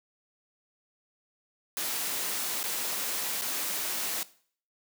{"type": "noise with dropouts", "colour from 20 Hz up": "white", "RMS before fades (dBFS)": -32, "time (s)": [1.77, 4.23], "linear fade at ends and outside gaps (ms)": 1, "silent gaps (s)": [[2.631, 2.639], [3.413, 3.419]], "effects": ["noise-tail reverb RT60 0.5 s tail -18 dB re dry", "high-pass 200 Hz 12 dB/octave"]}